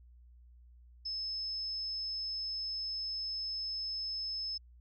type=tone; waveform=sine; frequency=5220 Hz; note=E8; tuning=18 cents flat; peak=-35 dBFS; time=1.05-4.58 s; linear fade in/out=10 ms; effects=added 60 Hz sine -55 dBFS peak until 4.8 s